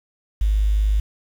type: tone with quantisation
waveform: sine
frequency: 51.7 Hz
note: G#1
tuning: 7 cents flat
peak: -15 dBFS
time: 0.41-1 s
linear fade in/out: 5 ms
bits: 7
effects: none